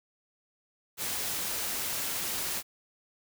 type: noise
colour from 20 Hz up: white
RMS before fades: -33 dBFS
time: 0.97-2.63 s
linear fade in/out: 50 ms
effects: none